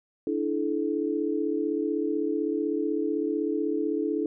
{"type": "chord", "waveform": "sine", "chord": "D suspended second", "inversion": "none", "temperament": "equal with one note detuned", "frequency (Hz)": [293.7, 329.6, 430.9], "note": ["D4", "E4", "A4"], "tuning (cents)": [0, 0, -36], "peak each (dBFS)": -29, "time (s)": [0.27, 4.26], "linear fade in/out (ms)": 2, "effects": []}